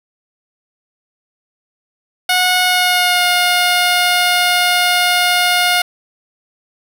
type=tone with pitch glide; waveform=10% pulse; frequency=729 to 714.4 Hz; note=F#5 to F5; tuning=-26 to +39 cents; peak=-3 dBFS; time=2.29-5.82 s; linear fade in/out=5 ms; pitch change=-35 cents; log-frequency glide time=2.64-3.24 s; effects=none